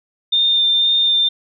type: tone with vibrato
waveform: sine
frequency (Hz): 3612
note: A7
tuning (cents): +45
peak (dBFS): -12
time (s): 0.32-1.29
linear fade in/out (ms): 10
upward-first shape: sine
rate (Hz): 2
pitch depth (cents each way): 11
effects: none